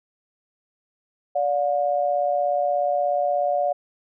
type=tone pair together; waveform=sine; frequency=580 / 716.7 Hz; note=D5 / F5; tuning=-22 / +45 cents; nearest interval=major third; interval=367 cents; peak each=-22 dBFS; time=1.35-3.73 s; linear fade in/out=10 ms; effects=none